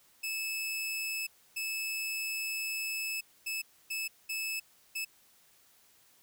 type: tone bursts at uneven times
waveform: sawtooth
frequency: 2610 Hz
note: E7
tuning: 18 cents flat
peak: -30 dBFS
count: 6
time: 0.23-1.27 / 1.56-3.21 / 3.46-3.62 / 3.9-4.08 / 4.29-4.6 / 4.95-5.05 s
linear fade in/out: 10 ms
effects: white hiss -64 dBFS RMS until 6.22 s